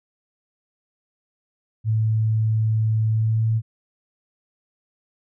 sine tone with pitch glide, 110 to 111.86 Hz, A2 to A2, 0 to +29 cents, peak -17 dBFS, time 1.84-3.62 s, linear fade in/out 50 ms, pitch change +29 cents, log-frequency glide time 3.09-3.48 s, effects none

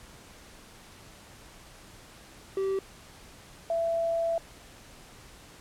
triangle / sine tone pair in turn, 386.9 / 667.1 Hz, G4 / E5, -23 / +20 cents, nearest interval major sixth, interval 943 cents, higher second, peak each -24 / -25 dBFS, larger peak first, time 2.57-2.79 / 3.7-4.38 s, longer second, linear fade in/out 2 ms, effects pink hiss -51 dBFS RMS until 5.6 s + low-pass 11000 Hz 12 dB/octave

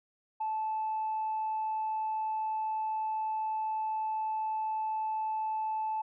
sine tone, 872 Hz, A5, 16 cents flat, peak -29 dBFS, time 0.4-6.02 s, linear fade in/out 10 ms, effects tanh soft clip ceiling -26 dBFS

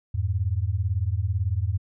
sine beating tone pair, 85.8 / 103.8 Hz, F2 / G#2, -30 / 0 cents, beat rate 18 Hz, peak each -25 dBFS, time 0.14-1.78 s, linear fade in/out 10 ms, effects none

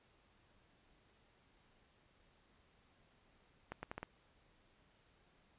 accelerating click train, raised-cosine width 0.5 ms, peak -28 dBFS, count 5, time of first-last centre 3.72-4.03 s, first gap 110 ms, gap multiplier 0.77, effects pink hiss -71 dBFS RMS until 5.58 s + resampled to 8000 Hz

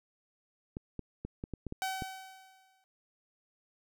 clicks, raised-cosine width 3 ms, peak -25 dBFS, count 8, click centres 0.769 / 0.993 / 1.25 / 1.439 / 1.537 / 1.667 / 1.724 / 2.022 s
sawtooth tone with exponential decay, 761 Hz, F#5, 48 cents sharp, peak -27 dBFS, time 1.82-2.84 s, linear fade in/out 0 ms, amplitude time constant 220 ms
effects none

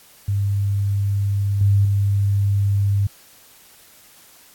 sine tone with level steps, 100 Hz, G2, 35 cents sharp, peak -17 / -12 / -15 dBFS, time 0.28-3.07 s, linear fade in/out 5 ms, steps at 1.61 / 1.85 s, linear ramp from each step 2 ms, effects white hiss -49 dBFS RMS until 4.54 s + AAC 64 kbps

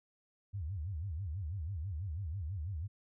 sine tone with vibrato, 87 Hz, F2, 6 cents flat, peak -36 dBFS, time 0.53-2.88 s, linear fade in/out 20 ms, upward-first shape sine, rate 6.1 Hz, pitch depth 290 cents each way, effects none

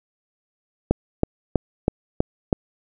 click train, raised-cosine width 2 ms, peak -3 dBFS, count 6, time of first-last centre 0.91-2.528 s, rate 3.09 Hz, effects none

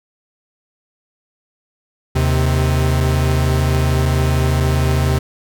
45% pulse tone pair together, 77.61 / 130.81 Hz, D#2 / C3, -4 / 0 cents, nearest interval major sixth, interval 904 cents, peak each -16 dBFS, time 2.15-5.19 s, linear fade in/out 10 ms, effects none

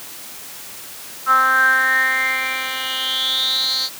10% pulse tone with band-pass filter sweep, 261.6 Hz, C4, in tune, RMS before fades -18 dBFS, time 1.26-3.9 s, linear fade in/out 50 ms, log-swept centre 1300 to 4600 Hz, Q 9.3, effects white hiss -35 dBFS RMS until 3.99 s + high-pass 100 Hz 12 dB/octave

